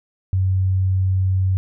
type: tone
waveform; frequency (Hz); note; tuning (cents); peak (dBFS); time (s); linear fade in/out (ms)
sine; 94.2; F#2; +32; -15; 0.33-1.57; 0
effects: none